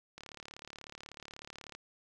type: click train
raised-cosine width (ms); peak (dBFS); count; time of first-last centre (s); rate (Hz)
0.2; -29; 58; 0.18-1.75; 36.3
effects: none